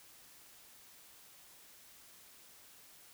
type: silence
effects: white hiss -59 dBFS RMS until 3.13 s